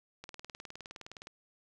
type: click train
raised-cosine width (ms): 0.2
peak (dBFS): -28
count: 21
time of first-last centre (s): 0.24-1.271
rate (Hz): 19.4
effects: none